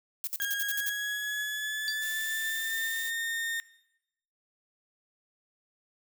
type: noise bursts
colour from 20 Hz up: violet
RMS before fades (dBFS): -32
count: 8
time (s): 0.24-0.894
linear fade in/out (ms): 0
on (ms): 31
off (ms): 58
type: tone with pitch glide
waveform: 35% pulse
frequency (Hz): 1631 to 1830.7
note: G#6 to A#6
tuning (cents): -32 to -32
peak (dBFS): -29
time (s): 0.4-3.6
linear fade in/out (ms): 0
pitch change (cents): +200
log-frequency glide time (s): 0.51-3.12
type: tone with exponential decay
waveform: sine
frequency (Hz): 4667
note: D8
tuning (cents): -12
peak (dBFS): -26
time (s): 1.88-2.01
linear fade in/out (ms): 0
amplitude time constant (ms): 28
type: noise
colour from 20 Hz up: blue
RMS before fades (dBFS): -41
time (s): 2.01-3.11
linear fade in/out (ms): 20
effects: noise-tail reverb RT60 0.8 s tail -17 dB re dry